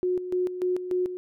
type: tone with tremolo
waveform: sine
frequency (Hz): 363.4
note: F#4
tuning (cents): -31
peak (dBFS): -22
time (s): 0.03-1.17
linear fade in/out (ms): 0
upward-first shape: square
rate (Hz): 3.4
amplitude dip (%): 65
effects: none